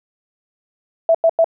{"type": "tone bursts", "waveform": "sine", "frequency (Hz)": 659.3, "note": "E5", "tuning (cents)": 0, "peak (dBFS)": -9, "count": 3, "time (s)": [1.09, 1.444], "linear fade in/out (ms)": 2, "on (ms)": 56, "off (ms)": 93, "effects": []}